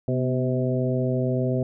harmonic tone with a mistuned harmonic, 128.5 Hz, C3, 31 cents flat, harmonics 1 / 2 / 3 / 4 / 5, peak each -24 / -27 / -29 / -30 / -31 dBFS, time 0.08-1.63 s, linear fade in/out 2 ms, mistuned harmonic 2, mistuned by -47 cents, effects none

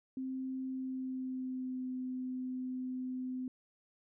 sine tone with pitch glide, 261.5 to 255.5 Hz, C4 to C4, -1 to -41 cents, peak -36 dBFS, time 0.17-3.48 s, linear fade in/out 2 ms, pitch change -40 cents, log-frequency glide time 0.66-1.89 s, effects none

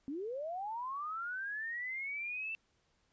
sine linear sweep, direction up, 258.8 to 2681 Hz, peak -37 dBFS, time 0.08-2.55 s, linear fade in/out 0 ms, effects pink hiss -75 dBFS RMS until 3.12 s + resampled to 16000 Hz

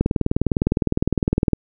click train, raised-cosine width 3 ms, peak -4 dBFS, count 31, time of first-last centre 0.01-1.533 s, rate 19.7 Hz, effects none

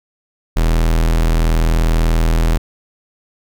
45% pulse tone, 40.77 Hz, E1, 18 cents flat, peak -11 dBFS, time 0.56-2.58 s, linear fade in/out 10 ms, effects none

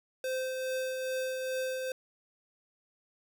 square tone with tremolo, 518 Hz, C5, 17 cents flat, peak -31 dBFS, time 0.24-1.92 s, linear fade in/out 2 ms, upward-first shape triangle, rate 2.4 Hz, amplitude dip 35%, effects none

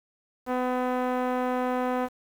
5% pulse tone with low-pass filter, 251.7 Hz, B3, 33 cents sharp, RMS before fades -27 dBFS, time 0.46-2.09 s, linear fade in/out 50 ms, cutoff 770 Hz, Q 0.79, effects 8-bit

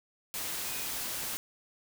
sine tone in noise, 2489 Hz, D#7, in tune, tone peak -47 dBFS, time 0.64-0.87 s, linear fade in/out 0 ms, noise white, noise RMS -36 dBFS, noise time 0.34-1.37 s, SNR -14 dB, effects none

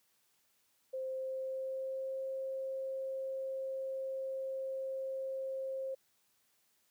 sine tone with pitch glide, 523.3 to 531.8 Hz, C5 to C5, 0 to +28 cents, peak -36 dBFS, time 0.93-5.95 s, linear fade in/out 10 ms, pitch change +28 cents, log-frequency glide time 1.05-2.22 s, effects white hiss -74 dBFS RMS until 6.9 s + high-pass 80 Hz 12 dB/octave

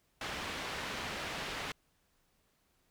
white low-pass noise, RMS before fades -40 dBFS, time 0.21-1.72 s, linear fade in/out 2 ms, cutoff 2800 Hz, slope 12 dB/octave, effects pink hiss -74 dBFS RMS until 2.9 s

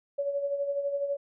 sine tone with tremolo, 564 Hz, C#5, 30 cents sharp, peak -25 dBFS, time 0.18-1.17 s, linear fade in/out 10 ms, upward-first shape sine, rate 12 Hz, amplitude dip 55%, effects none

